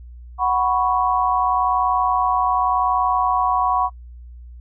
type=chord; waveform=sine; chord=F# suspended fourth; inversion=none; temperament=equal; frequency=740 / 987.8 / 1108.7 Hz; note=F#5 / B5 / C#6; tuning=0 / 0 / 0 cents; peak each=-20 / -21 / -20 dBFS; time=0.38-3.9 s; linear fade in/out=50 ms; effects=noise-tail reverb RT60 0.1 s tail -25 dB re dry + added 60 Hz sine -36 dBFS peak until 4.6 s